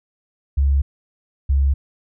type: tone pair in turn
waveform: sine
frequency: 69.3 / 68.78 Hz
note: C#2 / C#2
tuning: 0 / -13 cents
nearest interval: unison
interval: 13 cents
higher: first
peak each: -13 dBFS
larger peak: neither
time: 0.57-0.82 / 1.49-1.74 s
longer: neither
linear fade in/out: 10 ms
effects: none